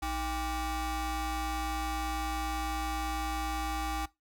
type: ring-modulated tone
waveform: 30% pulse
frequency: 370 Hz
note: F#4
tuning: in tune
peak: -26 dBFS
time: 0.02-4.06 s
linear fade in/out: 10 ms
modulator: 427 Hz
effects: noise-tail reverb RT60 0.2 s tail -20 dB re dry